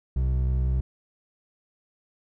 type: tone pair together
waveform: triangle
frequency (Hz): 63.54 / 127.9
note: B1 / C3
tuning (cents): +50 / -39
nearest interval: octave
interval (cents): 1211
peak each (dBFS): -20 / -27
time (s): 0.16-0.81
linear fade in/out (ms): 5
effects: none